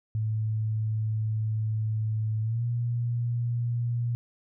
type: tone with pitch glide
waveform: sine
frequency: 109.2 to 119.08 Hz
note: A2 to A#2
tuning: -13 to +37 cents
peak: -25 dBFS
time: 0.15-4.15 s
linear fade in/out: 0 ms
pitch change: +150 cents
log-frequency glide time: 2.42-2.64 s
effects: none